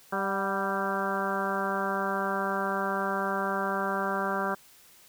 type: harmonic tone with a mistuned harmonic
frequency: 196 Hz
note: G3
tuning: in tune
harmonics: 1 / 2 / 3 / 4 / 5 / 6 / 7 / 8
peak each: -35 / -35 / -35 / -35 / -35 / -35 / -35 / -35 dBFS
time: 0.12-4.55 s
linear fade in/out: 10 ms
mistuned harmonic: 4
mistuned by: -44 cents
effects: white hiss -56 dBFS RMS until 5.08 s